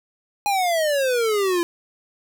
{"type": "exponential sweep", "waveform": "square", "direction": "down", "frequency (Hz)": [830.6, 337.6], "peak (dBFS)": -19, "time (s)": [0.46, 1.63], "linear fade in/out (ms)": 0, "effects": []}